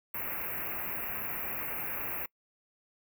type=band-stop noise; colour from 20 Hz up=white; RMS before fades=-36 dBFS; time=0.14-2.26 s; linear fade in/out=5 ms; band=2700 to 12000 Hz; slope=96 dB/octave; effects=noise-tail reverb RT60 0.1 s tail -24 dB re dry